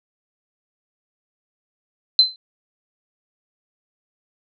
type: tone with exponential decay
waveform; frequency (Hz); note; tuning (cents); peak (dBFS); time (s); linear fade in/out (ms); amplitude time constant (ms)
sine; 4074; C8; -47; -5; 2.19-2.36; 1; 36
effects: none